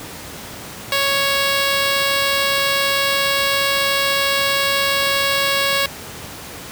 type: tone with notch filter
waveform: 5% pulse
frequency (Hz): 554.4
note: C#5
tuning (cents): 0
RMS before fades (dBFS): -18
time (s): 0.92-5.86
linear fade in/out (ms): 2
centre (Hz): 6500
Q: 1.5
effects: pink hiss -33 dBFS RMS until 6.71 s + high-pass 80 Hz 12 dB/octave